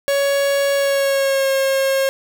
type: tone with pitch glide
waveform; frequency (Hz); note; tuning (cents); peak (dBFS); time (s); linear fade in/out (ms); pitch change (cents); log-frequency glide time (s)
45% pulse; 559 to 539.6; C#5 to C#5; +14 to -47; -15; 0.08-2.09; 0; -61; 0.75-1.5
effects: none